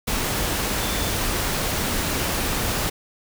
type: tone in noise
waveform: sine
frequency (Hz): 3520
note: A7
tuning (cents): 0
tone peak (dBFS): -35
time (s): 0.8-1.1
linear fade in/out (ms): 10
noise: pink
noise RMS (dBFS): -24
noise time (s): 0.07-2.9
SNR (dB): -14
effects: none